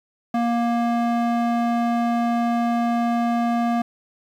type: tone with band-pass filter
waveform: square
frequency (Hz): 235.4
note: A#3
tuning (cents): +17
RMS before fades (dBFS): -21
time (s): 0.34-3.82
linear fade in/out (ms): 5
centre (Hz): 590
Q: 0.95
effects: 9-bit